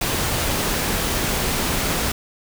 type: noise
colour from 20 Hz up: pink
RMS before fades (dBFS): -22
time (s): 0.01-2.12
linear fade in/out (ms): 5
effects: none